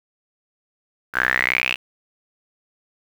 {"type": "tone with band-pass filter sweep", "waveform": "sawtooth", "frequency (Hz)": 63, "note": "B1", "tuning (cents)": 35, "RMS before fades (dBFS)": -21, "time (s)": [1.13, 1.77], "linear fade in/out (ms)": 50, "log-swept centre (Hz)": [1500, 2800], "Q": 9.1, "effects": ["7-bit"]}